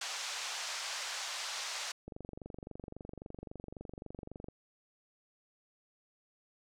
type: band-pass noise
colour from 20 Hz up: white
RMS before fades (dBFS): -40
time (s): 0.01-1.92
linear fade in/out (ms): 5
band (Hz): 630 to 6700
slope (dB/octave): 24
type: click train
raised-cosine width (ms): 2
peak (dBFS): -31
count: 58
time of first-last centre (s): 2.08-4.485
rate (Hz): 23.7
effects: none